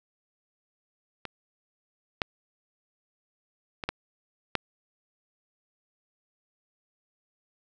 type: clicks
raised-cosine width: 0.3 ms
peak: -19 / -9 / -17 / -11 / -8 dBFS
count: 5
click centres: 1.253 / 2.218 / 3.838 / 3.89 / 4.553 s
effects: none